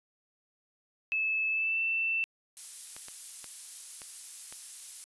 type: tone with pitch glide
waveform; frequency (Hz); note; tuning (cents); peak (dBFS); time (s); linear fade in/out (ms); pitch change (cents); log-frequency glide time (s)
sine; 2609 to 2670; E7 to E7; -18 to +22; -27; 1.12-2.24; 0; +40; 1.49-1.8
type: noise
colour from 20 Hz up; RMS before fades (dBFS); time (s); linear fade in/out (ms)
violet; -39; 2.57-5.04; 0
type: clicks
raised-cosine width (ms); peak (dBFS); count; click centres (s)
0.2; -28; 5; 2.965 / 3.084 / 3.443 / 4.018 / 4.525
effects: resampled to 24000 Hz